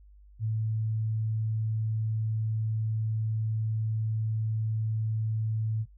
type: tone with vibrato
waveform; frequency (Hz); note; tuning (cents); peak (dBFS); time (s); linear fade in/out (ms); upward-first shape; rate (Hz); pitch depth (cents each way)
sine; 110; A2; 0; -27; 0.39-5.86; 50; sine; 20; 15
effects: noise-tail reverb RT60 0.1 s tail -18 dB re dry + added 50 Hz sine -51 dBFS peak until 5.97 s